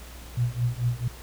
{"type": "tone with tremolo", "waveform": "sine", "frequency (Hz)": 121, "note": "B2", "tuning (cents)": -35, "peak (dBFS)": -19, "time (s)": [0.37, 1.08], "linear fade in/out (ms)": 5, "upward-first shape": "triangle", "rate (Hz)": 4.5, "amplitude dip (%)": 100, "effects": ["added 60 Hz sine -42 dBFS peak until 1.22 s", "pink hiss -46 dBFS RMS until 1.22 s"]}